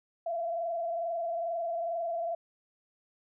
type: tone with frequency modulation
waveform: sine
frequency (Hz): 677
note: E5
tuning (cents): +46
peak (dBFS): -30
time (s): 0.26-2.35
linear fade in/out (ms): 5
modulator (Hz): 22.3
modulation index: 0.93
effects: none